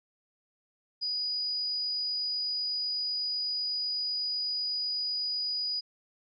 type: tone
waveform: sine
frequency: 4926 Hz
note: D#8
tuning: 18 cents flat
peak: -29 dBFS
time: 1.01-5.81 s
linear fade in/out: 20 ms
effects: none